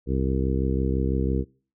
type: harmonic tone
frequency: 66 Hz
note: C2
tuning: 16 cents sharp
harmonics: 1 / 2 / 3 / 4 / 5 / 6 / 7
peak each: -25 / -28 / -30 / -31 / -32 / -33 / -33 dBFS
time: 0.06-1.45 s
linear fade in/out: 50 ms
effects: noise-tail reverb RT60 0.4 s tail -23 dB re dry